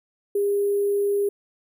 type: tone with sample-and-hold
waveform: sine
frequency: 404.1 Hz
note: G#4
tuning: 47 cents flat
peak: -19 dBFS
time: 0.35-1.29 s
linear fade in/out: 5 ms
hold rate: 11025 Hz
effects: none